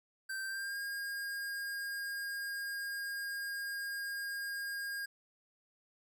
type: tone with pitch glide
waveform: square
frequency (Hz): 1562 to 1620.8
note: G6 to G#6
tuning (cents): -7 to -43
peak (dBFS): -38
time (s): 0.29-5.06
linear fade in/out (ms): 10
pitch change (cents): +64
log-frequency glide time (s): 0.44-0.78
effects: none